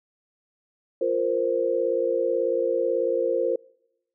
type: chord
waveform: sine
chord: F suspended fourth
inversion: none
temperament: just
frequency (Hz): 349.2 / 465.6 / 523.8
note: F4 / Bb4 / C5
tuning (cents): 0 / -2 / +2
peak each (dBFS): -28 / -25 / -24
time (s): 1.01-3.56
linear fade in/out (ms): 5
effects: noise-tail reverb RT60 0.9 s tail -26 dB re dry

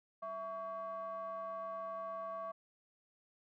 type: ring-modulated tone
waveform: triangle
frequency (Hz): 234.1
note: A#3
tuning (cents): +8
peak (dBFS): -35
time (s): 0.22-2.52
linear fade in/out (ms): 10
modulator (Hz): 893
effects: none

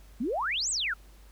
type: exponential two-way sweep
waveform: sine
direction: up then down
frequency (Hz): 206.5 to 8372 to 1298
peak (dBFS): -27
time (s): 0.2-0.94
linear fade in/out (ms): 10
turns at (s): 0.7
effects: added 50 Hz sine -50 dBFS peak until 1.31 s + pink hiss -60 dBFS RMS until 1.31 s

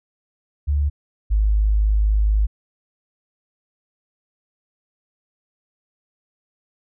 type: tone pair in turn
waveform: sine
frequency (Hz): 72.2 / 52.17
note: D2 / G#1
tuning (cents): -29 / +9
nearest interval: tritone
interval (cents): 562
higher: first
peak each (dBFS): -16 / -14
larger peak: second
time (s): 0.67-0.9 / 1.3-2.47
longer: second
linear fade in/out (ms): 20
effects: none

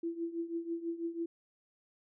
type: tone with tremolo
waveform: sine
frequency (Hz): 335.4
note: E4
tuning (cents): +30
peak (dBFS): -31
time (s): 0.03-1.26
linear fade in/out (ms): 5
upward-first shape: triangle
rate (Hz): 6.1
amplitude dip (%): 85
effects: none

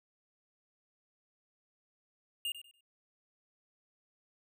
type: tone with echo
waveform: square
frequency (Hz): 2826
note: F7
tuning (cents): +20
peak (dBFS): -34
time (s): 2.45-2.52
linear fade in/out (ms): 2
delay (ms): 96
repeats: 3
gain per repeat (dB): -12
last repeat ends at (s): 2.808
effects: none

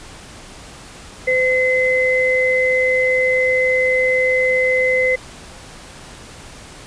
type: tone pair together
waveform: sine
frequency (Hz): 512 / 2046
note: C5 / C7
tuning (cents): -38 / -39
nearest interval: 2 octaves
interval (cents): 2399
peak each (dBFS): -16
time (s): 1.27-5.16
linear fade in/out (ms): 10
effects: pink hiss -38 dBFS RMS until 6.86 s + resampled to 22050 Hz

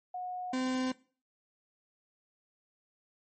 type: tone pair in turn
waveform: sine / 40% pulse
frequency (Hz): 728 / 257.4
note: F#5 / C4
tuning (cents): -28 / -28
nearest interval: octave + tritone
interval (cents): 1800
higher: first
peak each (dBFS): -35 / -29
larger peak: second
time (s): 0.14-0.53 / 0.53-0.92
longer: neither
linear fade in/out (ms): 5
effects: noise-tail reverb RT60 0.4 s tail -20 dB re dry + MP3 32 kbps

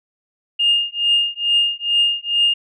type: tone with tremolo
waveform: sine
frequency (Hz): 2829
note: F7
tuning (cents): +22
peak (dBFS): -10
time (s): 0.59-2.54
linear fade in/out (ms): 10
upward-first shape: triangle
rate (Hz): 2.3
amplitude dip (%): 100
effects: tanh soft clip ceiling -6 dBFS

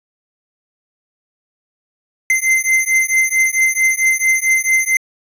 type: beating tone pair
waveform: square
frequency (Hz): 2074 / 2078.5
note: C7 / C7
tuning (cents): -16 / -12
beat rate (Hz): 4.5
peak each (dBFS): -16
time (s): 2.3-4.97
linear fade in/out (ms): 2
effects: resampled to 32000 Hz

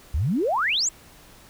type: exponential sweep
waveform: sine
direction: up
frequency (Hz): 62.2 to 7820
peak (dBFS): -20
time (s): 0.14-0.89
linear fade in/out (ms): 5
effects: pink hiss -50 dBFS RMS until 1.49 s

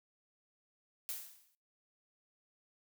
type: noise with exponential decay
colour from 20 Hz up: blue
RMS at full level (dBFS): -38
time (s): 1.09-1.55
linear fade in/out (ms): 0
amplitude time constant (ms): 100
effects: noise-tail reverb RT60 0.4 s tail -24 dB re dry

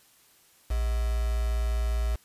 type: tone with quantisation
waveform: sine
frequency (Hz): 57.5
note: A#1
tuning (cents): -23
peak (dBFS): -24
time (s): 0.7-2.16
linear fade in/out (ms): 10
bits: 6
effects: white hiss -60 dBFS RMS until 2.24 s + resampled to 32000 Hz

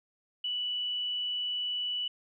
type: tone with frequency modulation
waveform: sine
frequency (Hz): 2960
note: F#7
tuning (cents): 0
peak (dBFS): -30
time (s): 0.44-2.08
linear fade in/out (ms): 5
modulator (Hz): 40.6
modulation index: 0.26
effects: none

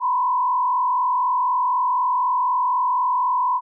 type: tone with frequency modulation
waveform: sine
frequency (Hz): 999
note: B5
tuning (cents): +20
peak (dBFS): -17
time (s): 0-3.61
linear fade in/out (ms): 50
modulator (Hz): 44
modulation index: 0.93
effects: none

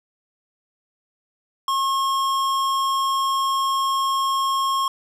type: tone with tanh clipping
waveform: sine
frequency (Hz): 1080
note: C#6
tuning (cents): -45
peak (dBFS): -21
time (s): 1.68-4.88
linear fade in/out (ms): 2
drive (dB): 18
effects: none

